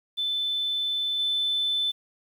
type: tone with level steps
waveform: sine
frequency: 3520 Hz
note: A7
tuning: in tune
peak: -24 / -22 dBFS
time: 0.17-1.92 s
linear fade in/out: 20 ms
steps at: 1.19 s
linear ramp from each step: 5 ms
effects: tanh soft clip ceiling -18 dBFS + 9-bit